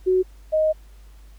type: tone pair in turn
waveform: sine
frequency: 371 / 623.9 Hz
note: F#4 / D#5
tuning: +5 / +5 cents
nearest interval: major sixth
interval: 900 cents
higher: second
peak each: -15 / -16 dBFS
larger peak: first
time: 0.06-0.23 / 0.52-0.73 s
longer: second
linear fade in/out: 20 ms
effects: added 50 Hz sine -43 dBFS peak until 1.38 s + pink hiss -58 dBFS RMS until 1.38 s